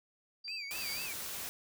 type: tone with tremolo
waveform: sine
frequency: 4699 Hz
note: D8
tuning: in tune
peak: -39 dBFS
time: 0.44-1.07 s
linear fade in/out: 10 ms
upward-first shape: sine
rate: 2.7 Hz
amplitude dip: 65%
type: tone with vibrato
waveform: triangle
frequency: 2424 Hz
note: D#7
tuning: 46 cents flat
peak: -40 dBFS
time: 0.48-1.13 s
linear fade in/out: 0 ms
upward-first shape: sine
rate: 4.1 Hz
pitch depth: 160 cents each way
type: noise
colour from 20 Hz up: white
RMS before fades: -41 dBFS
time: 0.71-1.49 s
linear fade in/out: 0 ms
effects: none